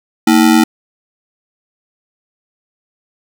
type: ring-modulated tone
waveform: square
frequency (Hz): 273.5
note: C#4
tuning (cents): -23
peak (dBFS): -4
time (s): 0.27-0.64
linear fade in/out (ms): 5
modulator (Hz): 44.8
effects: none